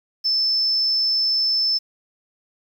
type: tone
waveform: sine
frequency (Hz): 5274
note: E8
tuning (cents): 0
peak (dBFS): -17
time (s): 0.24-1.79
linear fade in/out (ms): 20
effects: 8-bit